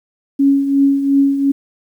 sine tone with tremolo, 277.2 Hz, C#4, in tune, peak -7 dBFS, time 0.39-1.52 s, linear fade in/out 10 ms, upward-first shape triangle, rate 2.8 Hz, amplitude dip 65%, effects 8-bit

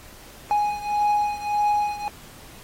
triangle beating tone pair, 830.6 / 832.3 Hz, G#5 / G#5, 0 / +4 cents, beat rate 1.7 Hz, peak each -20 / -23 dBFS, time 0.51-2.08 s, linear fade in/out 0 ms, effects pink hiss -46 dBFS RMS until 2.63 s + AAC 48 kbps

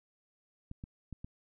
clicks, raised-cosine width 5 ms, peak -30 dBFS, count 4, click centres 0.714 / 0.839 / 1.127 / 1.245 s, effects none

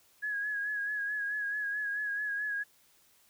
sine tone with vibrato, 1669 Hz, G#6, 8 cents sharp, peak -31 dBFS, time 0.22-2.64 s, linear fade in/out 20 ms, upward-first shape sine, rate 4.6 Hz, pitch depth 41 cents each way, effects white hiss -65 dBFS RMS until 3.29 s

